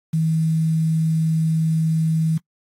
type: tone with quantisation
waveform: sine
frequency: 160.2 Hz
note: E3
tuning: 49 cents flat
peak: -16 dBFS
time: 0.13-2.38 s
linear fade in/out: 10 ms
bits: 7
effects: noise-tail reverb RT60 0.1 s tail -23 dB re dry + AAC 48 kbps